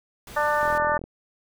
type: noise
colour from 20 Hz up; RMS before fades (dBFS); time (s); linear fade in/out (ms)
pink; -42; 0.27-0.78; 2
type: harmonic tone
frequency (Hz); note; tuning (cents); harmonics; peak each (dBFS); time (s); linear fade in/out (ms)
297.3; D4; +21; 2 / 3 / 4 / 5 / 6; -25 / -25 / -26 / -29 / -29; 0.36-0.98; 10
type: click train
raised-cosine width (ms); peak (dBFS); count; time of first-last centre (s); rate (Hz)
2; -23; 18; 0.63-1.04; 41.5
effects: none